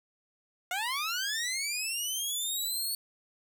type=linear sweep; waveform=15% pulse; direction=up; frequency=698.5 to 4441 Hz; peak=-24 dBFS; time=0.71-2.95 s; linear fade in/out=2 ms; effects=none